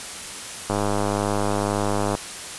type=click train; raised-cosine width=1 ms; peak=-9 dBFS; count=149; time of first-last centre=0.7-2.151 s; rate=102 Hz; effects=white hiss -34 dBFS RMS until 2.58 s + resampled to 24000 Hz